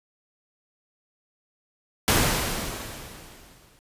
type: noise with exponential decay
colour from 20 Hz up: pink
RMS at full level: -18 dBFS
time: 2.08-3.79 s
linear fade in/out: 0 ms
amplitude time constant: 370 ms
effects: resampled to 32000 Hz